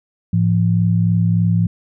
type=tone pair together; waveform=sine; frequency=107.9 / 171.28 Hz; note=A2 / F3; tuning=-33 / -33 cents; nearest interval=minor sixth; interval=800 cents; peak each=-15 dBFS; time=0.33-1.67 s; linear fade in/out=5 ms; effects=none